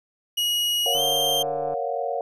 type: tone with pitch glide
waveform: 40% pulse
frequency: 2900 to 3162 Hz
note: F#7 to G7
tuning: -35 to +14 cents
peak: -20 dBFS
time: 0.37-1.43 s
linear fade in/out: 10 ms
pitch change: +149 cents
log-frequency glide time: 0.92-1.01 s
type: chord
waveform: sine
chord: Gb major seventh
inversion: first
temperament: equal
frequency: 466.2 / 554.4 / 698.5 / 740 Hz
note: Bb4 / Db5 / F5 / Gb5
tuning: 0 / 0 / 0 / 0 cents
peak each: -30 / -29 / -29 / -31 dBFS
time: 0.86-2.21 s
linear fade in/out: 2 ms
type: click train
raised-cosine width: 1 ms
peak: -26 dBFS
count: 117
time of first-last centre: 0.95-1.739 s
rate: 147 Hz
effects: none